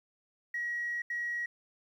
sine tone bursts at uneven times, 1907 Hz, A#6, 39 cents sharp, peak -31 dBFS, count 2, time 0.54-1.02 / 1.1-1.46 s, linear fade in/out 5 ms, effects tanh soft clip ceiling -27 dBFS + 11-bit

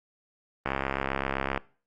click train, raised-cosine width 0.5 ms, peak -12 dBFS, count 63, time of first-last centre 0.66-1.576 s, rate 67.7 Hz, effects noise-tail reverb RT60 0.4 s tail -22 dB re dry + Opus 24 kbps

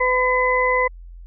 harmonic tone, 505 Hz, B4, 39 cents sharp, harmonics 1 / 2 / 4, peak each -20 / -20 / -20 dBFS, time 0-0.88 s, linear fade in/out 10 ms, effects added 43 Hz sine -36 dBFS peak until 1.26 s

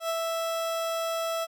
30% pulse tone with ADSR envelope, 659.3 Hz, E5, in tune, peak -23 dBFS, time 0-1.47 s, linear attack 92 ms, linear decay 38 ms, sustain -2 dB, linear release 39 ms, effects none

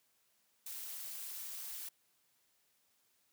blue noise with amplitude modulation, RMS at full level -42 dBFS, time 0.66-1.89 s, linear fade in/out 5 ms, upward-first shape sine, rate 253 Hz, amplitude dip 65%, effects white hiss -75 dBFS RMS until 3.32 s + high-pass 80 Hz 12 dB/octave

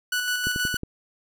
sawtooth tone with tremolo, 1480 Hz, F#6, in tune, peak -19 dBFS, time 0.12-0.77 s, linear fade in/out 5 ms, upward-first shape square, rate 6.3 Hz, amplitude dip 35%
click train, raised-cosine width 3 ms, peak -18 dBFS, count 5, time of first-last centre 0.47-0.834 s, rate 11 Hz
effects none

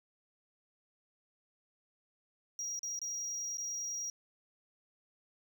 triangle tone with dropouts, 5710 Hz, F8, 37 cents sharp, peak -35 dBFS, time 2.59-4.1 s, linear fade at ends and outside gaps 1 ms, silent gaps 2.792-2.831 / 2.991-3.016 / 3.572-3.582 s, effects none

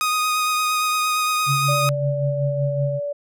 sawtooth tone with vibrato, 1244.5 Hz, D#6, in tune, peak -15 dBFS, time 0.01-1.89 s, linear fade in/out 0 ms, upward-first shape triangle, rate 8.7 Hz, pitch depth 17 cents each way
sine tone with tremolo, 138.59 Hz, C#3, in tune, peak -18 dBFS, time 1.46-3 s, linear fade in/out 50 ms, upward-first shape sine, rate 5.3 Hz, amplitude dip 55%
sine tone with pitch glide, 584 to 576.6 Hz, D5 to D5, -10 to -32 cents, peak -23 dBFS, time 1.68-3.13 s, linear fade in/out 10 ms, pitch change -22 cents, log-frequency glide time 1.9-2.73 s
effects none

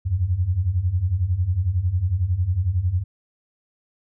sine beating tone pair, 83.4 / 94.4 Hz, E2 / F#2, +21 / +35 cents, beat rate 11 Hz, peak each -24 / -20 dBFS, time 0.05-3.04 s, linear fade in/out 20 ms, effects none

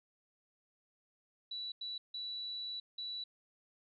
sine tone bursts at uneven times, 3942 Hz, B7, 4 cents flat, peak -39 dBFS, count 4, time 1.51-1.72 / 1.81-1.98 / 2.14-2.8 / 2.98-3.24 s, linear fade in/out 5 ms, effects none

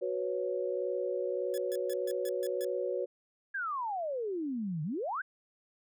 sine chord, F# suspended fourth, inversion none, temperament just, 370 / 493.3 / 555 Hz, F#4 / B4 / C#5, 0 / -2 / +2 cents, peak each -35 dBFS, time 0.01-3.06 s, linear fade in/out 20 ms
5% pulse tone bursts, 1708 Hz, G#6, 48 cents sharp, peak -32 dBFS, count 7, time 1.54-2.646 s, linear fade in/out 0 ms, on 38 ms, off 140 ms
sine exponential two-way sweep, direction down then up, 1661.2 to 145.9 to 1661.2 Hz, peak -32 dBFS, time 3.54-5.22 s, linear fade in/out 10 ms, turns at 4.83 s
effects none

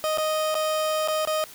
30% pulse tone with dropouts, 622.3 Hz, D#5, in tune, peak -20 dBFS, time 0.04-1.44 s, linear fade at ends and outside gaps 0 ms, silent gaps 0.174-0.183 / 0.544-0.552 / 1.076-1.084 / 1.251-1.274 s, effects white hiss -45 dBFS RMS until 1.54 s

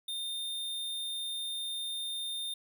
square tone, 3631 Hz, A#7, 46 cents flat, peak -35 dBFS, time 0.08-2.54 s, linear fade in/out 5 ms, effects none

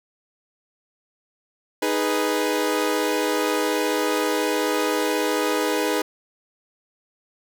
sawtooth chord, G# minor, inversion second, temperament equal, 311.1 / 415.3 / 493.9 Hz, D#4 / G#4 / B4, 0 / 0 / 0 cents, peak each -21 dBFS, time 1.82-6.02 s, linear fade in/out 5 ms, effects none

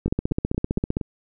two click trains, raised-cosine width 3 ms, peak -9 / -15 dBFS, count 15 / 5, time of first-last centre 0.06-0.969 / 0.08-1.012 s, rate 15.4 / 4.29 Hz, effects none

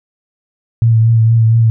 sine tone with vibrato, 113.6 Hz, A#2, 44 cents flat, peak -6 dBFS, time 0.82-1.7 s, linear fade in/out 0 ms, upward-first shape triangle, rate 4.3 Hz, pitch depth 34 cents each way, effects none

